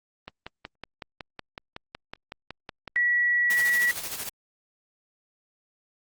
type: click train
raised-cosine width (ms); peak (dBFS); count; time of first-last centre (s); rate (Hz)
0.3; -20; 15; 0.28-2.877; 5.39
type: tone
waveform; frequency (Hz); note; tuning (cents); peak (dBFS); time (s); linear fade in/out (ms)
sine; 1936; B6; -35; -20; 2.96-3.91; 0
type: noise with tremolo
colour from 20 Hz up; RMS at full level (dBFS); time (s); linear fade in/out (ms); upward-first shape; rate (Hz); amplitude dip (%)
white; -31; 3.5-4.29; 2; triangle; 13; 75
effects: Opus 24 kbps